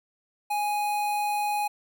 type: tone with notch filter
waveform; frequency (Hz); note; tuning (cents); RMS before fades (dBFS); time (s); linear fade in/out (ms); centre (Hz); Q
square; 830.6; G#5; 0; -27; 0.5-1.68; 10; 5300; 1.5
effects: 11-bit